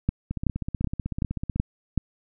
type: two click trains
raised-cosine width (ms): 5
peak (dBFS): -9 / -16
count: 6 / 21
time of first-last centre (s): 0.09-1.977 / 0.31-1.56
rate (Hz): 2.65 / 16
effects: none

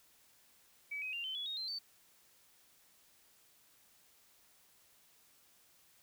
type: tone with pitch steps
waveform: sine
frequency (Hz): 2288 / 2524 / 2785 / 3072 / 3389 / 3738 / 4124 / 4550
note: D7 / D#7 / F7 / G7 / G#7 / A#7 / C8 / C#8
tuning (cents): -46 / +24 / -5 / -36 / +34 / +4 / -26 / +44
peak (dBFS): -38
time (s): 0.91-1.79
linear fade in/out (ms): 10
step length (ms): 110
effects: white hiss -67 dBFS RMS until 6.02 s

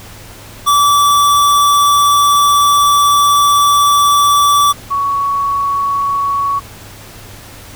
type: tone pair in turn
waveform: square / sine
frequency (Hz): 1156 / 1118.6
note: D6 / C#6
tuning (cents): -28 / +15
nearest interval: minor second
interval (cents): 57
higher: first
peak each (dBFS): -8 / -12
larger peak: first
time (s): 0.66-4.73 / 4.9-6.6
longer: first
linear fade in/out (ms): 20
effects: added 104 Hz sine -38 dBFS peak until 7.75 s + pink hiss -35 dBFS RMS until 7.75 s

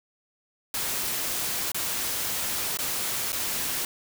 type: noise with dropouts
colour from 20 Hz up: white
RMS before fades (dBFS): -29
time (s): 0.74-3.85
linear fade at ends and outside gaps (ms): 2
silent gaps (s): 1.718-1.745 / 2.772-2.788 / 3.321-3.328
effects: none

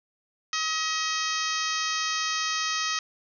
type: harmonic tone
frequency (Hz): 635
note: D#5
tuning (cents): +35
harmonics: 2 / 3 / 4 / 5 / 6 / 7 / 8 / 9 / 10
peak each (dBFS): -31 / -33 / -35 / -35 / -37 / -37 / -34 / -37 / -36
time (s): 0.53-2.99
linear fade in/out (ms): 2
effects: none

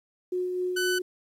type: tone with tremolo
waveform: sine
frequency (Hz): 363.4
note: F#4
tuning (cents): -31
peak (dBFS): -25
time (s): 0.32-1.02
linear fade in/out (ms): 5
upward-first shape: sine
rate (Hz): 3.9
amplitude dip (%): 30
type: tone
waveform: sawtooth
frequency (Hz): 1500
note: F#6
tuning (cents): +23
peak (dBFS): -23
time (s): 0.76-0.99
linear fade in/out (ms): 10
effects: resampled to 32000 Hz + 10-bit

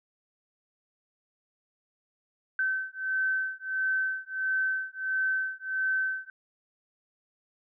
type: beating tone pair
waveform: sine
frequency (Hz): 1536 / 1537.5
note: G6 / G6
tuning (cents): -36 / -34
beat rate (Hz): 1.5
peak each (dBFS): -30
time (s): 2.59-6.3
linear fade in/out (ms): 2
effects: none

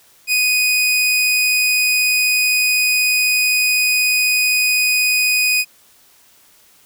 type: tone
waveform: sawtooth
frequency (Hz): 2489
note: D#7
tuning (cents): 0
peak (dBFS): -10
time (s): 0.27-5.65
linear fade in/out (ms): 50
effects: white hiss -51 dBFS RMS until 6.85 s

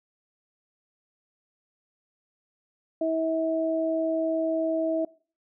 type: tone pair together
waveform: sine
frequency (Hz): 323 / 646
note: E4 / E5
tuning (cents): -35 / -35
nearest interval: octave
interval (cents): 1200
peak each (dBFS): -27 / -25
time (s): 3.01-5.05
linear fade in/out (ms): 5
effects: noise-tail reverb RT60 0.4 s tail -22 dB re dry

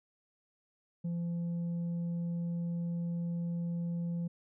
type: tone with tanh clipping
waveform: sine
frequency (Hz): 171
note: F3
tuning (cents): -36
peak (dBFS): -33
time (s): 1.04-4.28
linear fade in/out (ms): 10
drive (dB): 3
effects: none

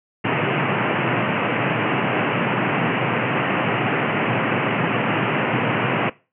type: band-pass noise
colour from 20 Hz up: pink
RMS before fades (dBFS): -21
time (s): 0.24-6.1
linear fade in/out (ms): 10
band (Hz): 110 to 2900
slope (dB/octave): 96
effects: noise-tail reverb RT60 0.3 s tail -20 dB re dry

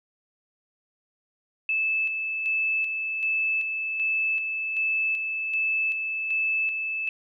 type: tone with tremolo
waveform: sine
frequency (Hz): 2621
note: E7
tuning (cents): -11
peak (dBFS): -22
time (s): 1.69-7.09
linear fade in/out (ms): 2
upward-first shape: square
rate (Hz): 1.3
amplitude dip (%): 40
effects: none

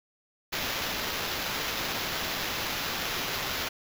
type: noise with sample-and-hold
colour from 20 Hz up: blue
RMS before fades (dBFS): -32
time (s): 0.52-3.69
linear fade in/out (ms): 10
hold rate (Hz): 8820
effects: none

